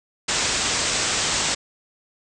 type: low-pass noise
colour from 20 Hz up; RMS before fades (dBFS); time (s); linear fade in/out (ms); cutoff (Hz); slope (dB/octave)
white; -23; 0.28-1.55; 10; 8300; 96
effects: none